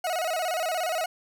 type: tone with vibrato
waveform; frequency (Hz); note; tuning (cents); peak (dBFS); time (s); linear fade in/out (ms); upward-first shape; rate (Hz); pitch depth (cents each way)
40% pulse; 682; F5; -41; -25; 0.04-1.06; 5; square; 17; 110
effects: none